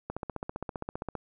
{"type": "click train", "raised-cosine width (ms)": 1, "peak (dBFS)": -20, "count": 17, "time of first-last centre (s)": [0.1, 1.153], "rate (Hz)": 15.2, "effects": []}